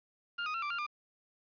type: tone with pitch steps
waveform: 30% pulse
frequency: 1406 / 1245 / 1350 / 1175 / 1394 / 1199 Hz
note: F6 / D#6 / E6 / D6 / F6 / D6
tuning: +11 / +1 / +41 / +1 / -4 / +36 cents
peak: -31 dBFS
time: 0.38-0.866 s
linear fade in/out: 10 ms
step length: 81 ms
effects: resampled to 11025 Hz + 10-bit